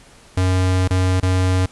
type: tone with dropouts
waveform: square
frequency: 92.5 Hz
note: F#2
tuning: in tune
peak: -15 dBFS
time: 0.37-1.66 s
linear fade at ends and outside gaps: 5 ms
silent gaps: 0.878-0.906 / 1.201-1.228 s
effects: pink hiss -47 dBFS RMS until 1.71 s + resampled to 24000 Hz